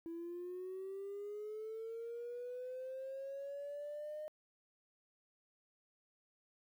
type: linear sweep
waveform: triangle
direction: up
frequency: 330 to 614 Hz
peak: -39 dBFS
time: 0.06-4.28 s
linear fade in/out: 0 ms
effects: tanh soft clip ceiling -39 dBFS + 12-bit